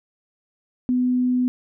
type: tone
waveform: sine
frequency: 250.3 Hz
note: B3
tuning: 23 cents sharp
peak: -17 dBFS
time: 0.89-1.48 s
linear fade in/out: 0 ms
effects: none